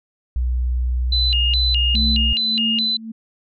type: tone with pitch glide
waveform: sine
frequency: 61.74 to 62.78 Hz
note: B1 to B1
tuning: 0 to +29 cents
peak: -17 dBFS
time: 0.36-2.33 s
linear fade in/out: 0 ms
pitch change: +29 cents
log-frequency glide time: 0.8-2.12 s
type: tone with vibrato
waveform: sine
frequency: 3378 Hz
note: G#7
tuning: 29 cents sharp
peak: -17 dBFS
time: 1.12-2.97 s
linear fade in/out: 5 ms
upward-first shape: square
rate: 2.4 Hz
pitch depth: 300 cents each way
type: tone with tremolo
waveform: sine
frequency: 223.6 Hz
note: A3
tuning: 28 cents sharp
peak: -21 dBFS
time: 1.94-3.12 s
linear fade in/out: 10 ms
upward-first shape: sine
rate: 1.7 Hz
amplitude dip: 80%
effects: none